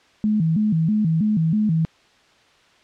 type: tone with vibrato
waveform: sine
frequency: 185.5 Hz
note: F#3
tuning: 5 cents sharp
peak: -16 dBFS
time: 0.24-1.85 s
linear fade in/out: 0 ms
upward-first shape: square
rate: 3.1 Hz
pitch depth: 240 cents each way
effects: white hiss -55 dBFS RMS until 2.83 s + low-pass 4000 Hz 12 dB/octave